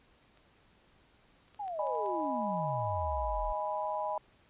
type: clicks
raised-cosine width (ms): 0.2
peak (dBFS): -44 / -46 / -39 / -36 / -39 / -43 / -39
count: 7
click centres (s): 0.374 / 1.481 / 1.546 / 1.68 / 1.87 / 1.953 / 2.061
type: exponential sweep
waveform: sine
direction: down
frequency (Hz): 856 to 36.71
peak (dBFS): -35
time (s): 1.59-3.53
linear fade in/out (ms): 10
type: chord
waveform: sine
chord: G# minor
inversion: second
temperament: equal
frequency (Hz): 622.3 / 830.6 / 987.8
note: D#5 / G#5 / B5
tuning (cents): 0 / 0 / 0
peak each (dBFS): -36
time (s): 1.79-4.18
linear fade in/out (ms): 2
effects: pink hiss -65 dBFS RMS until 4.49 s + resampled to 8000 Hz